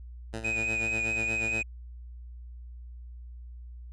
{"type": "tone with tremolo", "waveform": "10% pulse", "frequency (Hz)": 111.9, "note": "A2", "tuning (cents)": 30, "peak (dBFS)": -25, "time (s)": [0.33, 1.62], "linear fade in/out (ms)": 5, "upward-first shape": "sine", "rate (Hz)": 8.3, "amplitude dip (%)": 65}
{"type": "tone with vibrato", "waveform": "triangle", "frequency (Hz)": 2489, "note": "D#7", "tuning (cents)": 0, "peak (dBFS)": -26, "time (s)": [0.44, 1.63], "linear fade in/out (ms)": 10, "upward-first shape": "sine", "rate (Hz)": 4.7, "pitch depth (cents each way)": 21}
{"effects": ["added 60 Hz sine -41 dBFS peak until 3.92 s", "resampled to 24000 Hz"]}